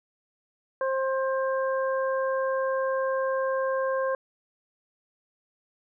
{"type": "harmonic tone", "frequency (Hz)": 530, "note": "C5", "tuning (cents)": 22, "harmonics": [1, 2, 3], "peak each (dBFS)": [-25, -31, -35], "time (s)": [0.81, 4.15], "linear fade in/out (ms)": 2, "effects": []}